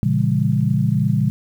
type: chord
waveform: sine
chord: A# diminished seventh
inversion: none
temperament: just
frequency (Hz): 116.54 / 139.85 / 167.82 / 201.4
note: A#2 / C#3 / E3 / G3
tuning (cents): 0 / +16 / +31 / +47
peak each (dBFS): -20 / -19 / -22 / -21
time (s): 0.03-1.3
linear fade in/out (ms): 0
effects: 8-bit